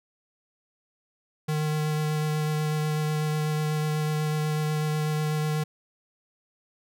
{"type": "tone with vibrato", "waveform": "square", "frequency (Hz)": 153, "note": "D#3", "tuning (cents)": -29, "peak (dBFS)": -25, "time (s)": [1.48, 5.64], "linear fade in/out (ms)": 10, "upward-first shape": "sine", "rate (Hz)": 8.1, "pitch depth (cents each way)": 11, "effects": []}